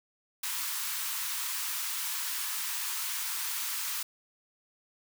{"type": "high-pass noise", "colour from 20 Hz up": "white", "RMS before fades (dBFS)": -34, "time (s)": [0.43, 4.03], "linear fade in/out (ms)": 5, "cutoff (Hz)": 880, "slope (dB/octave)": 96, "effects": []}